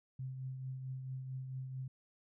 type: tone with tremolo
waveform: sine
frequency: 130.81 Hz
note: C3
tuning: in tune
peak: -38 dBFS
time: 0.19-1.88 s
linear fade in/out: 5 ms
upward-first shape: triangle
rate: 4.5 Hz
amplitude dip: 45%
effects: none